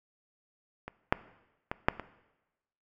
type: clicks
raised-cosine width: 0.5 ms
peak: -24 / -7 / -17 / -6 / -22 dBFS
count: 5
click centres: 0.88 / 1.125 / 1.715 / 1.885 / 1.997 s
effects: noise-tail reverb RT60 1.0 s tail -18 dB re dry